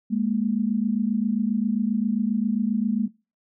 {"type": "tone pair together", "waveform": "sine", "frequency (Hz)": [207.2, 234.7], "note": ["G#3", "A#3"], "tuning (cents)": [-4, 12], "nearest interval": "major second", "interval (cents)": 216, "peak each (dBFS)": [-23, -24], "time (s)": [0.1, 3.08], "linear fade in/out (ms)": 20, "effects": ["noise-tail reverb RT60 0.3 s tail -20 dB re dry"]}